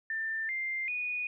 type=tone with pitch steps; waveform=sine; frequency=1786 / 2100 / 2468 Hz; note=A6 / C7 / D#7; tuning=+25 / +6 / -15 cents; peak=-31 dBFS; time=0.1-1.27 s; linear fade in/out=2 ms; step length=390 ms; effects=none